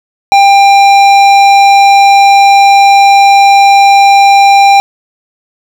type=tone with hard clipping; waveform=sine; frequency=795 Hz; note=G5; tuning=24 cents sharp; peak=-3 dBFS; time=0.32-4.8 s; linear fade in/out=0 ms; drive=13 dB; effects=none